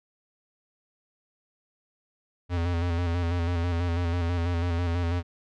square tone with vibrato, 86.2 Hz, F2, 22 cents flat, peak -25 dBFS, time 2.49-5.23 s, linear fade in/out 50 ms, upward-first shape square, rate 6.1 Hz, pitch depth 39 cents each way, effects low-pass 4000 Hz 12 dB/octave

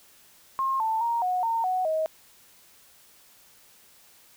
sine tone with pitch steps, 1069 / 887 / 934 / 731 / 913 / 740 / 632 Hz, C6 / A5 / A#5 / F#5 / A#5 / F#5 / D#5, +37 / +14 / +3 / -21 / -36 / 0 / +27 cents, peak -23 dBFS, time 0.59-2.06 s, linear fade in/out 0 ms, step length 210 ms, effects white hiss -56 dBFS RMS until 4.36 s

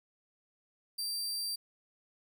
sawtooth tone, 4699 Hz, D8, in tune, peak -31 dBFS, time 0.98-1.56 s, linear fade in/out 10 ms, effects none

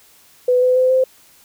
sine tone with pitch steps, 498.6 / 505.3 / 512 / 518.9 Hz, B4 / B4 / C5 / C5, +16 / +40 / -38 / -14 cents, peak -11 dBFS, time 0.48-1.04 s, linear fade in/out 5 ms, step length 140 ms, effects white hiss -50 dBFS RMS until 1.44 s

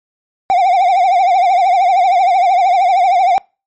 triangle tone with vibrato, 740 Hz, F#5, in tune, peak -6 dBFS, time 0.5-3.38 s, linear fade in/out 0 ms, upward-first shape triangle, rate 13 Hz, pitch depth 140 cents each way, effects noise-tail reverb RT60 0.3 s tail -26 dB re dry + MP3 32 kbps

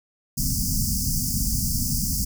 pink band-stop noise, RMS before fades -24 dBFS, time 0.37-2.25 s, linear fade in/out 10 ms, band 260 to 4800 Hz, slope 96 dB/octave, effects none

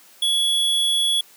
square tone, 3375 Hz, G#7, 27 cents sharp, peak -18 dBFS, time 0.22-1.21 s, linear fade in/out 5 ms, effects white hiss -50 dBFS RMS until 1.36 s + high-pass 200 Hz 12 dB/octave

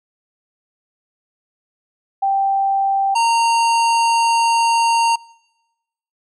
sine / square tone pair in turn, 784 / 923.5 Hz, G5 / A#5, 0 / -16 cents, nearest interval minor third, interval 284 cents, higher second, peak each -14 dBFS, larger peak neither, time 2.22-3.15 / 3.15-5.16 s, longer second, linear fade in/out 10 ms, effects noise-tail reverb RT60 1.0 s tail -25 dB re dry + resampled to 24000 Hz

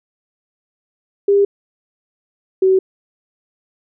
sine tone pair in turn, 401.1 / 378.6 Hz, G4 / F#4, +40 / +40 cents, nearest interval minor second, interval 100 cents, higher first, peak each -9 dBFS, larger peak neither, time 1.28-1.45 / 2.62-2.79 s, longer neither, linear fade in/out 5 ms, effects none

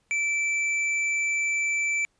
sine tone with tanh clipping, 2326 Hz, D7, 17 cents flat, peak -25 dBFS, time 0.11-2.05 s, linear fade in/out 0 ms, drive 11 dB, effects pink hiss -70 dBFS RMS until 2.19 s + resampled to 22050 Hz

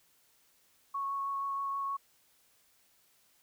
sine tone with vibrato, 1105 Hz, C#6, 6 cents flat, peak -32 dBFS, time 0.94-1.97 s, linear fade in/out 10 ms, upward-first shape triangle, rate 6.3 Hz, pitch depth 11 cents each way, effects white hiss -68 dBFS RMS until 3.42 s

